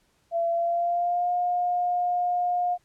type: tone with pitch glide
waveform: sine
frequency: 676 to 712.1 Hz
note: E5 to F5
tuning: +43 to +33 cents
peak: -22 dBFS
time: 0.31-2.78 s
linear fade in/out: 50 ms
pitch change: +90 cents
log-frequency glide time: 0.48-1.31 s
effects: pink hiss -67 dBFS RMS until 2.84 s + low-pass 11000 Hz 12 dB/octave